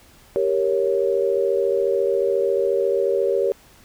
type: chord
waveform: sine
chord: G diminished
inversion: none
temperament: equal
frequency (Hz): 392 / 466.2 / 554.4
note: G4 / Bb4 / Db5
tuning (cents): 0 / 0 / 0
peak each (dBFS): -21 / -22 / -22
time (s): 0.36-3.52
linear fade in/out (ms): 0
effects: pink hiss -51 dBFS RMS until 3.84 s